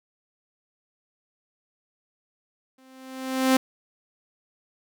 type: tone with exponential growth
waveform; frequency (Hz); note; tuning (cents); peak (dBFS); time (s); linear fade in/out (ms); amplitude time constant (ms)
sawtooth; 261.6; C4; 0; -11; 2.78-3.57; 5; 170
effects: none